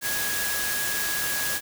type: tone in noise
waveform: sine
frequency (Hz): 1661.2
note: G#6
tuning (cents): 0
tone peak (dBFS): -30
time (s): 0.01-1.61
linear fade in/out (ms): 50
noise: white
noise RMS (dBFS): -28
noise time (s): 0.01-1.61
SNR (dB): -5
effects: none